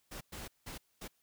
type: noise bursts at uneven times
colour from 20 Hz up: pink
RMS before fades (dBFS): -45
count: 4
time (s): 0.11-0.21 / 0.32-0.48 / 0.66-0.78 / 1.01-1.08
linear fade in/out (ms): 10
effects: white hiss -75 dBFS RMS until 1.22 s